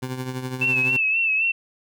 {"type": "tone with tremolo", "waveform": "20% pulse", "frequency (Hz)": 128.6, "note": "C3", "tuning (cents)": -30, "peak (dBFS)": -20, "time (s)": [0.02, 0.97], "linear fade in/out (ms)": 10, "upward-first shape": "triangle", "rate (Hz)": 12, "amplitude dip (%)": 65}
{"type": "tone with vibrato", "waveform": "sine", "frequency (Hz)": 2637, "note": "E7", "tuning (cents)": 0, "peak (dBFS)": -18, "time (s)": [0.61, 1.52], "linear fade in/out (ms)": 10, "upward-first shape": "sine", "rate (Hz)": 3.8, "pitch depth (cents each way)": 56}
{"effects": []}